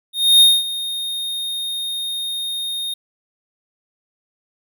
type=tone with ADSR envelope; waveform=square; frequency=3695 Hz; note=A#7; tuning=16 cents flat; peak=-7 dBFS; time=0.13-2.94 s; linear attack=280 ms; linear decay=220 ms; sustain=-16 dB; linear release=6 ms; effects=none